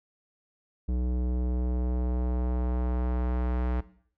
square tone with low-pass filter sweep, 61.74 Hz, B1, in tune, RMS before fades -28 dBFS, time 0.88-3.81 s, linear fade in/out 10 ms, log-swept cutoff 340 to 1700 Hz, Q 0.81, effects noise-tail reverb RT60 0.6 s tail -17 dB re dry

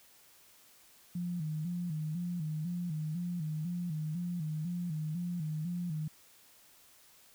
sine tone with vibrato, 164.81 Hz, E3, in tune, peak -33 dBFS, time 1.15-6.08 s, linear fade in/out 5 ms, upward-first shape square, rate 2 Hz, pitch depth 110 cents each way, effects white hiss -61 dBFS RMS until 7.34 s

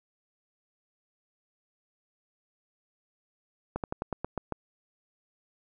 slowing click train, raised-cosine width 1 ms, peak -17 dBFS, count 8, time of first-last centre 3.76-4.523 s, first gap 78 ms, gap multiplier 1.11, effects none

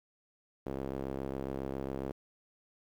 sawtooth tone with band-pass filter, 67.3 Hz, C2, 49 cents sharp, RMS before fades -38 dBFS, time 0.66-2.12 s, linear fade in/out 5 ms, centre 410 Hz, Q 1.3, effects 10-bit

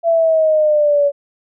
sine exponential sweep, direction down, 674 to 566 Hz, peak -10 dBFS, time 0.03-1.12 s, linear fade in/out 50 ms, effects none

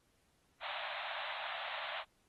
pink band-pass noise, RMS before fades -43 dBFS, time 0.6-2.05 s, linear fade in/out 50 ms, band 600 to 3900 Hz, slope 96 dB/octave, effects pink hiss -75 dBFS RMS until 2.28 s + AAC 32 kbps

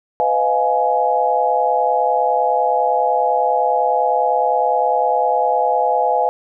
sine chord, F half-diminished seventh, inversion second, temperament just, 502.9 / 628.6 / 698.5 / 838.1 Hz, Cb5 / Eb5 / F5 / Ab5, +31 / +18 / 0 / +16 cents, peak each -20 / -22 / -19 / -17 dBFS, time 0.2-6.29 s, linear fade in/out 0 ms, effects none

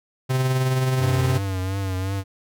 45% pulse tone with tremolo, 130 Hz, C3, 11 cents flat, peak -17 dBFS, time 0.29-1.39 s, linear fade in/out 20 ms, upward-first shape triangle, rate 19 Hz, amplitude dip 40%
square tone with vibrato, 95.5 Hz, G2, 45 cents flat, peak -24 dBFS, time 0.98-2.24 s, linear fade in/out 50 ms, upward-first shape triangle, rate 2.8 Hz, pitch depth 64 cents each way
effects none

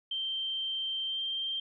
sine tone with pitch glide, 3136 to 3161 Hz, G7 to G7, 0 to +14 cents, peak -31 dBFS, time 0.11-1.6 s, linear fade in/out 5 ms, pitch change +14 cents, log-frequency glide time 1.07-1.2 s, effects none

